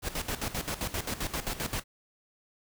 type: noise with tremolo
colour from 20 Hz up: pink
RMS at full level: -32 dBFS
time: 0.02-1.84 s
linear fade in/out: 50 ms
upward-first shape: square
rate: 7.6 Hz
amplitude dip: 75%
effects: none